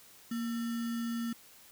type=tone with sample-and-hold; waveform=sine; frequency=233.1 Hz; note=A#3; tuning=in tune; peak=-32 dBFS; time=0.31-1.33 s; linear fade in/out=5 ms; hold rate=1575 Hz; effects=white hiss -57 dBFS RMS until 1.71 s